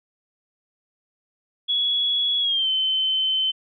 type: tone with pitch glide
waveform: sine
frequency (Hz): 3367 to 3070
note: G#7 to G7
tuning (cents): +23 to -37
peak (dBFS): -19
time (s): 1.68-3.52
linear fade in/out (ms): 20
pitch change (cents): -160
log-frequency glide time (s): 2.4-2.69
effects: none